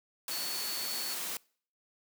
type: tone in noise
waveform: sine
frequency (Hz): 4435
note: C#8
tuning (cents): 0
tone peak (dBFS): -37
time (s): 0.31-1.14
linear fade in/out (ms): 2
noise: white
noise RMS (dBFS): -37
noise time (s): 0.28-1.37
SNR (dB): -3
effects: noise-tail reverb RT60 0.5 s tail -25 dB re dry + high-pass 200 Hz 12 dB/octave